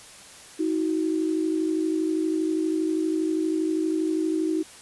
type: tone pair together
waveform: sine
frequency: 317.5 / 370 Hz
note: D#4 / F#4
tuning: +35 / 0 cents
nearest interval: minor third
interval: 265 cents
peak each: -23 / -28 dBFS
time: 0.59-4.63 s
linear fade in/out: 10 ms
effects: white hiss -46 dBFS RMS until 4.81 s + resampled to 24000 Hz

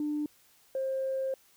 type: tone pair in turn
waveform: sine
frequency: 298.1 / 531.2 Hz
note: D4 / C5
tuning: +26 / +26 cents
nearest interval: minor seventh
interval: 1000 cents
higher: second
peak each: -28 dBFS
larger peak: neither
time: 0-0.26 / 0.75-1.34 s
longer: second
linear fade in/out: 2 ms
effects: tanh soft clip ceiling -24 dBFS + white hiss -63 dBFS RMS until 1.56 s

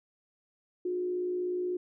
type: tone with frequency modulation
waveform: sine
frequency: 359.8 Hz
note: F#4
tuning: 48 cents flat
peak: -29 dBFS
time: 0.85-1.77 s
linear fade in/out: 5 ms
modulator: 56.4 Hz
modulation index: 0.32
effects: none

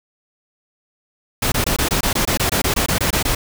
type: noise bursts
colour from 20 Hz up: pink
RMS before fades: -18 dBFS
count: 16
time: 1.42-3.35 s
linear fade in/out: 5 ms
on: 100 ms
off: 22 ms
effects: none

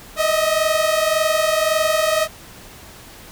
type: tone pair together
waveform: sawtooth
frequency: 618.2 / 640 Hz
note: D#5 / D#5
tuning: -11 / +49 cents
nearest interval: minor second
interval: 60 cents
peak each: -15 dBFS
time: 0.16-2.28 s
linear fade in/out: 50 ms
effects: pink hiss -41 dBFS RMS until 3.31 s

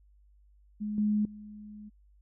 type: tone with level steps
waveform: sine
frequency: 210.2 Hz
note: G#3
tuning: 21 cents sharp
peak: -31 / -24 / -43 dBFS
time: 0.8-1.9 s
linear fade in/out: 20 ms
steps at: 0.98 / 1.25 s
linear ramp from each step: 2 ms
effects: added 50 Hz sine -58 dBFS peak until 2.21 s

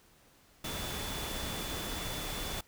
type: tone in noise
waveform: sine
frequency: 3469 Hz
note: A7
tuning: 25 cents flat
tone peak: -44 dBFS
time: 0.64-2.61 s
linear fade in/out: 5 ms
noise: pink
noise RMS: -38 dBFS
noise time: 0.64-2.61 s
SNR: -9 dB
effects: pink hiss -63 dBFS RMS until 2.67 s

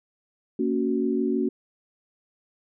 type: chord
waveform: sine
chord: F# major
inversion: first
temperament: just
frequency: 231.2 / 277.5 / 370 Hz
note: A#3 / C#4 / F#4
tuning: -14 / +2 / 0 cents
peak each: -26 dBFS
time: 0.59-1.49 s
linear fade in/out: 5 ms
effects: none

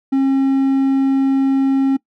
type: tone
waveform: triangle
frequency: 270 Hz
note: C#4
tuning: 45 cents flat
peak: -10 dBFS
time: 0.12-1.97 s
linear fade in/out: 10 ms
effects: noise-tail reverb RT60 0.1 s tail -22 dB re dry

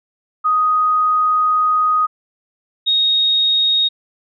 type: tone pair in turn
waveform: sine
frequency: 1248 / 3740 Hz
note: D#6 / A#7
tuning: +5 / +5 cents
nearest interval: octave + perfect fifth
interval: 1900 cents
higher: second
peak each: -12 dBFS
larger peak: neither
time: 0.44-2.07 / 2.86-3.89 s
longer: first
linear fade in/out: 20 ms
effects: none

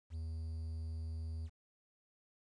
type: tone with quantisation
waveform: triangle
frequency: 80.6 Hz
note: E2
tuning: 38 cents flat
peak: -37 dBFS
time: 0.1-1.5 s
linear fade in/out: 50 ms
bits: 11
effects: resampled to 22050 Hz

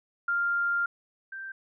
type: tone pair in turn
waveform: sine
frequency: 1396.9 / 1568 Hz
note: F6 / G6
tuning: 0 / 0 cents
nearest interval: major second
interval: 200 cents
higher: second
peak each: -24 / -36 dBFS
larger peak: first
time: 0.28-0.86 / 1.32-1.52 s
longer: first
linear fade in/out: 5 ms
effects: none

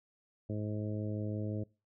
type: harmonic tone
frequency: 105.8 Hz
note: G#2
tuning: 33 cents sharp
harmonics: 1 / 2 / 3 / 4 / 5 / 6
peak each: -36 / -40 / -42 / -46 / -46 / -50 dBFS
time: 0.49-1.64 s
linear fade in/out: 10 ms
effects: noise-tail reverb RT60 0.3 s tail -23 dB re dry

